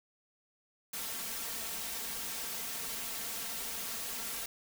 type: noise with comb filter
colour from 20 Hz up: white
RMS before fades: -39 dBFS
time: 0.93-4.46 s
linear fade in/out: 5 ms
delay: 4.4 ms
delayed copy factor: +0.65
effects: none